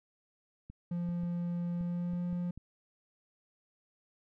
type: clicks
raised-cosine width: 5 ms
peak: -34 dBFS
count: 7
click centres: 0.7 / 1.089 / 1.235 / 1.81 / 2.135 / 2.329 / 2.576 s
type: tone with pitch glide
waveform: triangle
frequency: 173.6 to 176.13 Hz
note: F3 to F3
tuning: -10 to +15 cents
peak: -30 dBFS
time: 0.91-2.51 s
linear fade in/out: 5 ms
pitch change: +25 cents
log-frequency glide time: 1.76-2.24 s
effects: none